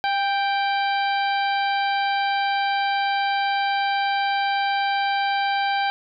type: harmonic tone with a mistuned harmonic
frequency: 784 Hz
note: G5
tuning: in tune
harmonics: 1 / 2 / 3 / 4 / 5 / 6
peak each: -21 / -27 / -31 / -33 / -35 / -37 dBFS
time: 0.04-5.9 s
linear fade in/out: 0 ms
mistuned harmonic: 1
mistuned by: +29 cents
effects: none